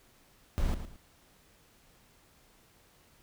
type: noise with echo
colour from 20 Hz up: brown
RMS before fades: -28 dBFS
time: 0.58-0.74 s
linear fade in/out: 0 ms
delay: 110 ms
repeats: 2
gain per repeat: -10 dB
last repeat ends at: 0.96 s
effects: pink hiss -63 dBFS RMS until 3.22 s